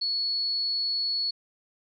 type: tone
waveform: sine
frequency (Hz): 4390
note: C#8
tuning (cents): -18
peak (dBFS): -25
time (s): 0.01-1.31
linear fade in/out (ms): 10
effects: none